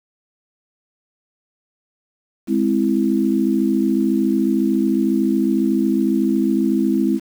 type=chord; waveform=sine; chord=Ab augmented; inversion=none; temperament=equal; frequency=207.7 / 261.6 / 329.6 Hz; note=Ab3 / C4 / E4; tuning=0 / 0 / 0 cents; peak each=-19 dBFS; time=2.47-7.2 s; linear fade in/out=50 ms; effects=7-bit